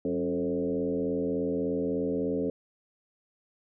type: tone with frequency modulation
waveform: sine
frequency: 358.4 Hz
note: F4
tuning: 45 cents sharp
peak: -26 dBFS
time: 0.05-2.5 s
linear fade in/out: 2 ms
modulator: 83.4 Hz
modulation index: 2
effects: none